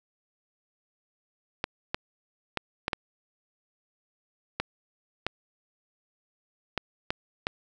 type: clicks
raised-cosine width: 0.3 ms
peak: -11 dBFS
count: 10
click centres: 1.641 / 1.945 / 2.573 / 2.881 / 2.932 / 4.6 / 5.266 / 6.777 / 7.105 / 7.469 s
effects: none